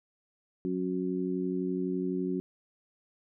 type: harmonic tone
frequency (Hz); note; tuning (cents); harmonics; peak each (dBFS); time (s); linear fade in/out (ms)
91.9; F#2; -11; 2 / 3 / 4; -33 / -33 / -33; 0.65-2.4; 0
effects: none